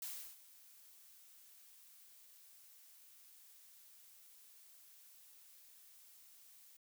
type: noise with ADSR envelope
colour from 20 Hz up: blue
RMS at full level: -44 dBFS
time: 0.02-6.77 s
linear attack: 3 ms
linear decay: 340 ms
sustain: -18 dB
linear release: 6 ms
effects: none